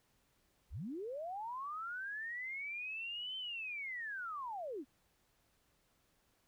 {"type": "linear two-way sweep", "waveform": "sine", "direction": "up then down", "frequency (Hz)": [35.58, 3100, 234.5], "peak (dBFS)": -40, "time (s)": [0.7, 4.85], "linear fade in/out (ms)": 50, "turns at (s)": 3.37, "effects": ["pink hiss -75 dBFS RMS until 6.47 s"]}